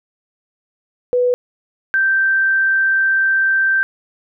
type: tone pair in turn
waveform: sine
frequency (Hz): 493.9 / 1564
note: B4 / G6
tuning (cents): 0 / -4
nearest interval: octave + minor sixth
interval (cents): 1996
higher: second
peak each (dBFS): -12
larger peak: neither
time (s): 1.13-1.34 / 1.94-3.83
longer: second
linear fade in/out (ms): 0
effects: none